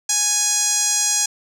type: tone with band-pass filter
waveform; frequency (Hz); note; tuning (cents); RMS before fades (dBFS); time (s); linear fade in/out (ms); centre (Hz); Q
sawtooth; 830; G#5; -1; -19; 0.09-1.26; 5; 6800; 4.4
effects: none